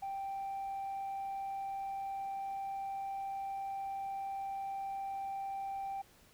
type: tone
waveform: sine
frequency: 784 Hz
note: G5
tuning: in tune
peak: -35 dBFS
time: 0.02-6.02 s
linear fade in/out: 10 ms
effects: tanh soft clip ceiling -35 dBFS + pink hiss -63 dBFS RMS until 6.33 s